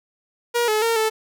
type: tone with pitch steps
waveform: sawtooth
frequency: 476.1 / 429.4 / 458.8 / 438.7 Hz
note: A#4 / A4 / A#4 / A4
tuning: +37 / -42 / -28 / -5 cents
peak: -14 dBFS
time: 0.54-1.1 s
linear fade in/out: 20 ms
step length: 140 ms
effects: none